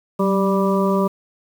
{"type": "harmonic tone with a mistuned harmonic", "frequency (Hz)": 196, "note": "G3", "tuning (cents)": 0, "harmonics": [1, 2, 3, 5, 6], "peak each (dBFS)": [-18, -21, -23, -25, -26], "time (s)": [0.19, 1.08], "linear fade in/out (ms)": 10, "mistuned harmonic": 1, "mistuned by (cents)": -43, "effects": ["7-bit"]}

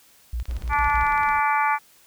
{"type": "tone bursts", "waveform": "sine", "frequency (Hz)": 58.9, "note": "A#1", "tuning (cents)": 19, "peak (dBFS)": -24, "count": 5, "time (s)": [0.33, 1.038], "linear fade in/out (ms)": 5, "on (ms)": 100, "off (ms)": 52}
{"type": "click train", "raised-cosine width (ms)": 0.2, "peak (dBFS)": -25, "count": 17, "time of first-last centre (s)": [0.4, 1.289], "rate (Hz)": 18}
{"type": "noise", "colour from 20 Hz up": "brown", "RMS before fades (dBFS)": -40, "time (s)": [0.48, 1.4], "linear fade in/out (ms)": 10}
{"type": "harmonic tone", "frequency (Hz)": 290.6, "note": "D4", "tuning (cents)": -18, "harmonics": [3, 4, 5, 6, 7, 8], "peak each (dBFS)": [-21, -24, -28, -31, -31, -29], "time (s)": [0.69, 1.79], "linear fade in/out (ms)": 50}
{"effects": ["white hiss -55 dBFS RMS until 2.06 s"]}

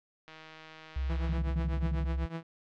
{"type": "click train", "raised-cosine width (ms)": 0.2, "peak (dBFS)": -30, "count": 171, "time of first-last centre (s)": [0.28, 1.356], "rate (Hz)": 158}
{"type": "tone with pitch glide", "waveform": "sine", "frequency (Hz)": [65.8, 66.33], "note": ["C2", "C2"], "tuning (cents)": [10, 24], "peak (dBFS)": -29, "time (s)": [0.96, 2.26], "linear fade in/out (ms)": 5, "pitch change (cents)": 14, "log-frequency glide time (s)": [1.61, 1.82]}
{"type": "tone with tremolo", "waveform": "sawtooth", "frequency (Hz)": 164.81, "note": "E3", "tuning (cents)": 0, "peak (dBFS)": -29, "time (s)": [1.09, 2.43], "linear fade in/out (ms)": 10, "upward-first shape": "triangle", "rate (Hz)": 8.1, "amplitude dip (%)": 90}
{"type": "tone bursts", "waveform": "sine", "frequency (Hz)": 160, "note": "D#3", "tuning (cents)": 49, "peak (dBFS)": -31, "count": 9, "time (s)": [1.29, 2.044], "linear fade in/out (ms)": 5, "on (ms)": 42, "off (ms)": 47}
{"effects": ["low-pass 3000 Hz 12 dB/octave"]}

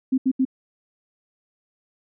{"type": "tone bursts", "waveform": "sine", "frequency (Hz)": 261.6, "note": "C4", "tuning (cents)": 0, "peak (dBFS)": -16, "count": 3, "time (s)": [0.12, 0.452], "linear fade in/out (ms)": 10, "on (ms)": 60, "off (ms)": 76, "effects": []}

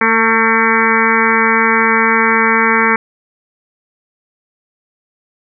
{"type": "harmonic tone with a mistuned harmonic", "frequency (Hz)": 225.5, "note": "A3", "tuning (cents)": 43, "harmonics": [1, 2, 4, 5, 6, 7, 8, 9, 10], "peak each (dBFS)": [-18, -18, -18, -18, -18, -18, -18, -18, -18], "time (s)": [0.01, 2.96], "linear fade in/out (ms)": 2, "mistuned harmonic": 5, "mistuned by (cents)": -17, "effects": []}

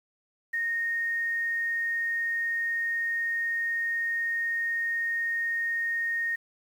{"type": "tone with quantisation", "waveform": "sine", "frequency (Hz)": 1852, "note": "A#6", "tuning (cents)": -12, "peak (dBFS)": -26, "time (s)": [0.53, 6.36], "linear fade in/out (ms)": 10, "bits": 9, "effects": []}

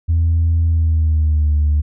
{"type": "tone with pitch glide", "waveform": "sine", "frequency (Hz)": [82.7, 74.53], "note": ["E2", "D2"], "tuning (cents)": [6, 26], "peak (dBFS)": -10, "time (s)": [0.08, 1.82], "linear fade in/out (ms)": 20, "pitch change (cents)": -180, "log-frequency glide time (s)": [0.66, 1.54], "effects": ["tanh soft clip ceiling -9 dBFS"]}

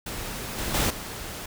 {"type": "noise with level steps", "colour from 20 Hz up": "pink", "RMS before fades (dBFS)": [-34, -30, -24, -36], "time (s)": [0.06, 1.46], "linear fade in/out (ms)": 5, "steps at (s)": [0.58, 0.74, 0.9], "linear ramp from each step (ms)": 5, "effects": []}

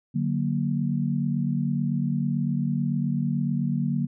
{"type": "chord", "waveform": "sine", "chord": "D augmented", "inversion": "none", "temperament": "equal with one note detuned", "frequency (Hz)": [146.83, 185, 233.9], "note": ["D3", "F#3", "A#3"], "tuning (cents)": [0, 0, 6], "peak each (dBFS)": [-26, -28, -27], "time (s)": [0.14, 4.07], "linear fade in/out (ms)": 20, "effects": []}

